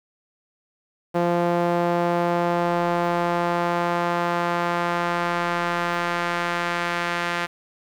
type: tone with band-pass filter sweep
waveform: sawtooth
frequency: 173.1 Hz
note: F3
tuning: 15 cents flat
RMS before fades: -23 dBFS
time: 1.14-7.47 s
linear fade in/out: 20 ms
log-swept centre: 590 to 1800 Hz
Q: 1.1
effects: 8-bit